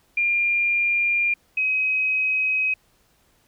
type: tone pair in turn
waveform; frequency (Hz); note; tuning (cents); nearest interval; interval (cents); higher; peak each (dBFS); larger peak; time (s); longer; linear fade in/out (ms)
sine; 2400 / 2534; D7 / D#7; +37 / +31; minor second; 94; second; -18 / -19; first; 0.17-1.34 / 1.57-2.74; neither; 5
effects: pink hiss -62 dBFS RMS until 3.47 s